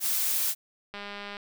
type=noise; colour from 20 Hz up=blue; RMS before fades=-27 dBFS; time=0-0.55 s; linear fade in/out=50 ms
type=click train; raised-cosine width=0.3 ms; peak=-23 dBFS; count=88; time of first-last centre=0.94-1.369 s; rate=203 Hz
effects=none